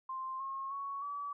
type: tone with pitch steps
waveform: sine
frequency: 1049 / 1080.4 / 1112.7 / 1145.9 Hz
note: C6 / C#6 / C#6 / D6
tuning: +4 / -45 / +6 / -43 cents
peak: -37 dBFS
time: 0.09-1.33 s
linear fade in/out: 5 ms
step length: 310 ms
effects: none